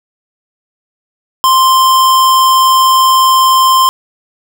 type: tone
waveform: square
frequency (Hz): 1046.5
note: C6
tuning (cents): 0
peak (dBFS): -6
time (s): 1.44-3.89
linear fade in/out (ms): 0
effects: none